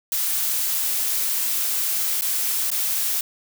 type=noise with dropouts; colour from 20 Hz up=blue; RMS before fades=-23 dBFS; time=0.12-3.21 s; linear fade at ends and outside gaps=2 ms; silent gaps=2.211-2.22 / 2.704-2.715 s; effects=none